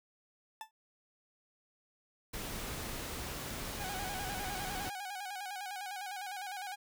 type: tone with exponential decay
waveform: 40% pulse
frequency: 880 Hz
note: A5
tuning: in tune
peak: -37 dBFS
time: 0.61-0.71 s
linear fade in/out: 1 ms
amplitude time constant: 20 ms
type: noise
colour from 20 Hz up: pink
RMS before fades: -41 dBFS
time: 2.33-4.9 s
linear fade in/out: 10 ms
type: tone with vibrato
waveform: sawtooth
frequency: 779 Hz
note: G5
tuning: 11 cents flat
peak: -36 dBFS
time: 3.79-6.76 s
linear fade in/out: 20 ms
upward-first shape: square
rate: 9.9 Hz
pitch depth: 77 cents each way
effects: none